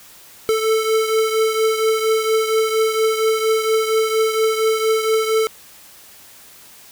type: beating tone pair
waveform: square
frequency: 440 / 444.3 Hz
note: A4 / A4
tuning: 0 / +17 cents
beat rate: 4.3 Hz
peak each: -17 / -23 dBFS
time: 0.49-5.47 s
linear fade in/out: 0 ms
effects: white hiss -44 dBFS RMS until 6.91 s